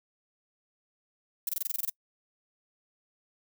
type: noise bursts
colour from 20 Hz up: violet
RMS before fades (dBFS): -30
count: 10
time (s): 1.47-1.896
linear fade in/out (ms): 2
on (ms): 21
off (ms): 24
effects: noise-tail reverb RT60 0.1 s tail -26 dB re dry